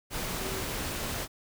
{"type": "tone in noise", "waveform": "sine", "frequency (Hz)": 382.9, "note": "G4", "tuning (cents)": -41, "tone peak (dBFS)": -39, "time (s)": [0.36, 0.66], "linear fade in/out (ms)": 50, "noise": "pink", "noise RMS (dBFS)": -34, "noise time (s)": [0.1, 1.28], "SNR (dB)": -8, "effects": []}